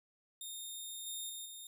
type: tone with level steps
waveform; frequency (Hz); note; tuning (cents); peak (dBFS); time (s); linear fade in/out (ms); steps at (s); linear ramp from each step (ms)
15% pulse; 3667; A#7; -29; -36 / -33 / -36 / -40; 0.41-1.67; 2; 1.06 / 1.29 / 1.45; 10
effects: none